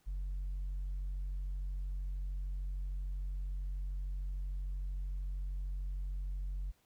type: tone with tanh clipping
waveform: sine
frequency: 46.56 Hz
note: F#1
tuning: 12 cents sharp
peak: -36 dBFS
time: 0.06-6.72 s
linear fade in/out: 20 ms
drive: 1 dB
effects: pink hiss -72 dBFS RMS until 6.85 s